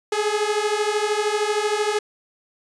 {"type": "beating tone pair", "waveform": "sawtooth", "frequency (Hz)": [414.5, 427.5], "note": ["G#4", "A4"], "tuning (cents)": [-3, -50], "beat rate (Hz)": 13, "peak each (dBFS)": -19, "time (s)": [0.12, 1.99], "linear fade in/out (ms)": 5, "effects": ["resampled to 22050 Hz"]}